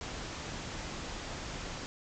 pink low-pass noise, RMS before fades -41 dBFS, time 0.01-1.86 s, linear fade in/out 0 ms, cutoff 7500 Hz, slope 96 dB/octave, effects none

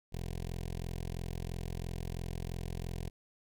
15% pulse tone with notch filter, 42.98 Hz, F1, 27 cents flat, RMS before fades -39 dBFS, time 0.12-3.1 s, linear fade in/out 20 ms, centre 1300 Hz, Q 0.96, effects none

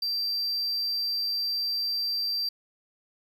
triangle tone, 4699 Hz, D8, in tune, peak -25 dBFS, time 0.02-2.49 s, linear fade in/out 5 ms, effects 10-bit

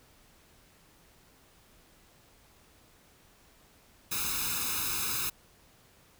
white noise with comb filter, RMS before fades -32 dBFS, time 4.11-5.3 s, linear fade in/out 10 ms, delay 0.78 ms, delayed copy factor +0.95, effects pink hiss -61 dBFS RMS until 6.19 s

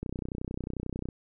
click train, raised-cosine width 3 ms, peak -21 dBFS, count 34, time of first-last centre 0.03-1.088 s, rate 31.2 Hz, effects none

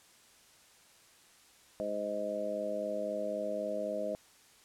harmonic tone, 103.83 Hz, G#2, in tune, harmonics 2 / 3 / 4 / 5 / 6, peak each -43 / -44 / -46 / -38 / -35 dBFS, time 1.8-4.15 s, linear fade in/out 0 ms, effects white hiss -61 dBFS RMS until 4.64 s + low-pass 10000 Hz 12 dB/octave

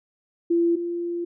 sine tone pair in turn, 340 / 344.7 Hz, F4 / F4, -46 / -23 cents, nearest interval unison, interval 23 cents, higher second, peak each -17 / -25 dBFS, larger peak first, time 0.5-0.76 / 0.76-1.25 s, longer second, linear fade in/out 10 ms, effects none

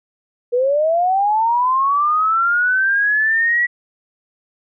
sine linear sweep, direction up, 473.9 to 1948 Hz, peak -13 dBFS, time 0.52-3.67 s, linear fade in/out 20 ms, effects none

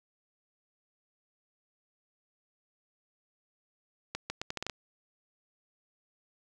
accelerating click train, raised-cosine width 0.2 ms, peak -17 dBFS, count 8, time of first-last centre 4.15-4.698 s, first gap 150 ms, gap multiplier 0.77, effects none

